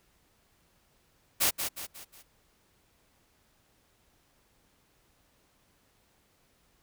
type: noise with echo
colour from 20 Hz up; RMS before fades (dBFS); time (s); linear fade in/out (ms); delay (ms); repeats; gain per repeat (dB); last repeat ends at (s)
white; -25; 1.4-1.51; 20; 180; 4; -7; 2.23
effects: pink hiss -68 dBFS RMS until 6.82 s